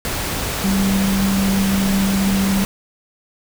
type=tone in noise; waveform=sine; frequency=194.9 Hz; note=G3; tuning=10 cents flat; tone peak=-15 dBFS; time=0.64-2.64 s; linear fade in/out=0 ms; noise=pink; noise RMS=-23 dBFS; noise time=0.05-2.65 s; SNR=+5 dB; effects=none